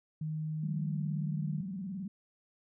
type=tone with pitch glide; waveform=sine; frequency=155.56 to 151.74 Hz; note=D#3 to D#3; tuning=0 to -43 cents; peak=-33 dBFS; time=0.21-1.61 s; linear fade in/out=5 ms; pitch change=-43 cents; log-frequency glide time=0.59-1.05 s
type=tone with vibrato; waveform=sine; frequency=189.9 Hz; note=F#3; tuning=45 cents sharp; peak=-36 dBFS; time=0.63-2.08 s; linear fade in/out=5 ms; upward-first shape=square; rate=19 Hz; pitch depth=130 cents each way
effects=none